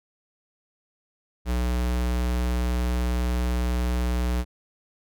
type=tone; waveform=square; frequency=61 Hz; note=B1; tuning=21 cents flat; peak=-23 dBFS; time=1.45-4.45 s; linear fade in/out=50 ms; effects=none